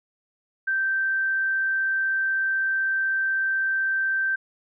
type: tone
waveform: sine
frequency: 1561 Hz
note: G6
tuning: 8 cents flat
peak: -21 dBFS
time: 0.67-4.36 s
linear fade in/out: 10 ms
effects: none